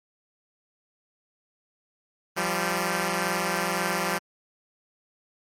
5% pulse tone pair together, 172.7 / 194.7 Hz, F3 / G3, -19 / -12 cents, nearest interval major second, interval 207 cents, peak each -16 dBFS, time 2.36-4.19 s, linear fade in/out 20 ms, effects MP3 64 kbps

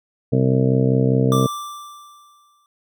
harmonic tone, 65 Hz, C2, 11 cents flat, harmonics 2 / 3 / 4 / 5 / 6 / 7 / 8 / 9 / 10, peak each -17 / -22 / -21 / -30 / -31 / -21 / -32 / -31 / -33 dBFS, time 0.32-1.47 s, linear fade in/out 10 ms
square tone with exponential decay, 1174.7 Hz, D6, in tune, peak -20 dBFS, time 1.32-2.66 s, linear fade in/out 1 ms, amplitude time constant 290 ms
effects none

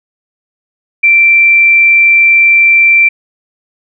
sine tone, 2349 Hz, D7, in tune, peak -3 dBFS, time 1.03-3.09 s, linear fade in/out 10 ms, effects none

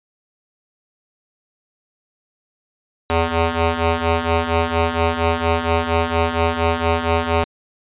10% pulse ring-modulated tone, 165.9 Hz, E3, 11 cents sharp, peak -5 dBFS, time 3.1-7.44 s, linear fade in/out 0 ms, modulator 251 Hz, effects resampled to 8000 Hz

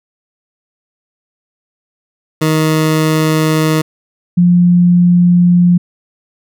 20% pulse / sine tone pair in turn, 156.9 / 176.11 Hz, D#3 / F3, +15 / +15 cents, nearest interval major second, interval 200 cents, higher second, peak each -5 dBFS, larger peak neither, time 2.41-3.82 / 4.37-5.78 s, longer neither, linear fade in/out 10 ms, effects none

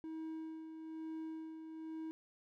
triangle tone with tremolo, 319.2 Hz, D#4, 44 cents sharp, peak -39 dBFS, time 0.04-2.11 s, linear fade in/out 0 ms, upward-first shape sine, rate 1.1 Hz, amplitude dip 50%, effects none

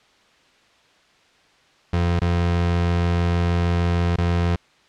30% pulse tone with dropouts, 86.4 Hz, F2, 18 cents flat, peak -15 dBFS, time 1.93-4.56 s, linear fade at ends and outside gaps 5 ms, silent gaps 2.195-2.216 / 4.162-4.182 s, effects white hiss -56 dBFS RMS until 4.88 s + low-pass 4000 Hz 12 dB/octave

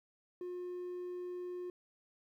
triangle tone, 358.1 Hz, F4, 43 cents sharp, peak -37 dBFS, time 0.41-1.7 s, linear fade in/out 2 ms, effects tanh soft clip ceiling -33 dBFS + 13-bit

